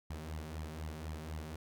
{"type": "tone with flanger", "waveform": "sawtooth", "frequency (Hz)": 78, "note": "D#2", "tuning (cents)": 5, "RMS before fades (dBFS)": -43, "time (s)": [0.1, 1.56], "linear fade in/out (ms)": 5, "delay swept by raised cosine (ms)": [0.94, 5.44], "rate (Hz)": 4, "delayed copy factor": 0.75, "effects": []}